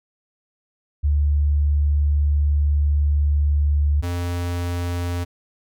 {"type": "tone pair in turn", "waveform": ["sine", "square"], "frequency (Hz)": [73, 87.54], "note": ["D2", "F2"], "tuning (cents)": [-10, 5], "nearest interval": "minor third", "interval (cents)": 315, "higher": "second", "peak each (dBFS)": [-15, -23], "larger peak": "first", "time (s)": [[1.03, 4.02], [4.02, 5.25]], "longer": "first", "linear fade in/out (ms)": 20, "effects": []}